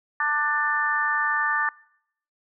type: harmonic tone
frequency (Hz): 296.5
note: D4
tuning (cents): +17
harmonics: 3 / 4 / 5 / 6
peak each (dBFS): -30 / -26 / -30 / -24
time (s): 0.2-1.69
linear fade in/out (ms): 2
effects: noise-tail reverb RT60 0.7 s tail -23 dB re dry